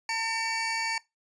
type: tone pair together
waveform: 25% pulse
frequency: 903 / 2278 Hz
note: A5 / C#7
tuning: +45 / +47 cents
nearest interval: octave + major third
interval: 1602 cents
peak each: -27 dBFS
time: 0.09-0.98 s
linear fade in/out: 2 ms
effects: noise-tail reverb RT60 0.2 s tail -21 dB re dry + resampled to 22050 Hz